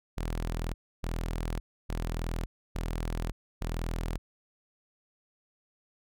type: tone bursts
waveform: sawtooth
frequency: 41.2 Hz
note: E1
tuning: in tune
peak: -27 dBFS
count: 5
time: 0.17-4.18 s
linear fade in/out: 10 ms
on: 570 ms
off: 290 ms
effects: none